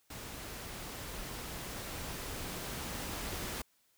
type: noise with level ramp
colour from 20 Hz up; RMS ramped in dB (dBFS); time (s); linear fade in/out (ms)
pink; -45 to -39; 0.1-3.62; 5
effects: white hiss -72 dBFS RMS until 3.97 s